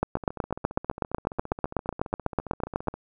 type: two click trains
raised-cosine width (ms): 1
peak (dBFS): -9 / -22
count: 24 / 42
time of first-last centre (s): 0.03-2.884 / 0.17-2.94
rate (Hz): 8.06 / 14.8
effects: none